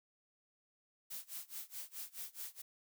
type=noise with tremolo; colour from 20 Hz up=blue; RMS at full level=-44 dBFS; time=1.1-2.62 s; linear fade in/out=10 ms; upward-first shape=sine; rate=4.7 Hz; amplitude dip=95%; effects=none